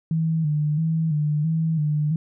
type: tone with vibrato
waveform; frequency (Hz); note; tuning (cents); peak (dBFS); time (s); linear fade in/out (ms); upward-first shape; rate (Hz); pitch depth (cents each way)
sine; 155.56; D#3; 0; -19; 0.11-2.16; 2; square; 1.5; 64
effects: none